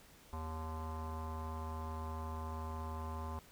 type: tone with low-pass filter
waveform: square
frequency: 79.5 Hz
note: D#2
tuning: 38 cents sharp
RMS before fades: -42 dBFS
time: 0.33-3.39 s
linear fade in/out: 0 ms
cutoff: 1000 Hz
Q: 6.7
effects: pink hiss -61 dBFS RMS until 3.51 s